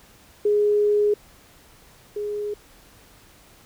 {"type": "tone pair in turn", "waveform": "sine", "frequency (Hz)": [415.6, 415.6], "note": ["G#4", "G#4"], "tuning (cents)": [1, 1], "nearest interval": "unison", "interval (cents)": 0, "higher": "neither", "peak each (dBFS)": [-16, -25], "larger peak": "first", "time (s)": [[0.45, 1.14], [2.16, 2.54]], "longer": "first", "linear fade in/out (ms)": 5, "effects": ["pink hiss -52 dBFS RMS until 3.65 s"]}